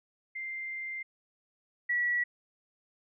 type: tone pair in turn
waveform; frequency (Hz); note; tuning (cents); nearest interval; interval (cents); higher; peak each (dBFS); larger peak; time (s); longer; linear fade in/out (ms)
sine; 2093 / 1937.1; C7 / B6; 0 / -34; minor second; 134; first; -35 / -26; second; 0.35-1.03 / 1.89-2.24; first; 10
effects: none